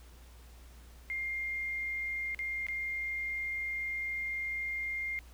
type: tone with dropouts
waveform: sine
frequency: 2114 Hz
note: C7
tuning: 17 cents sharp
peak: -33 dBFS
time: 1.1-5.19 s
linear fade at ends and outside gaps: 0 ms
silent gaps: 2.347-2.391 / 2.667-2.685 s
effects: added 60 Hz sine -51 dBFS peak until 5.33 s + pink hiss -60 dBFS RMS until 5.33 s